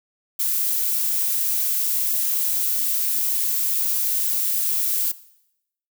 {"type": "noise", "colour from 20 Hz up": "violet", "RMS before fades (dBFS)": -22, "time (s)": [0.39, 5.12], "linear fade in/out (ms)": 10, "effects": ["noise-tail reverb RT60 0.8 s tail -18 dB re dry"]}